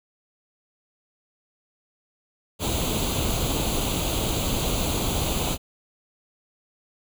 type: noise with comb filter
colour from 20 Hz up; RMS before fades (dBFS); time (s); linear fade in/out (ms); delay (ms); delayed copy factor
pink; -25; 2.59-5.58; 50; 0.28; +0.75
effects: none